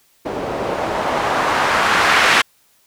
blue noise with low-pass filter sweep, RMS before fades -17 dBFS, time 0.25-2.42 s, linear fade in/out 10 ms, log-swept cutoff 450 to 1900 Hz, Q 1.2, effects white hiss -57 dBFS RMS until 2.86 s

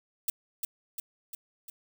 violet noise with echo, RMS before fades -28 dBFS, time 0.28-0.3 s, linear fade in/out 2 ms, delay 350 ms, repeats 4, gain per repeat -4 dB, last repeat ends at 1.7 s, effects none

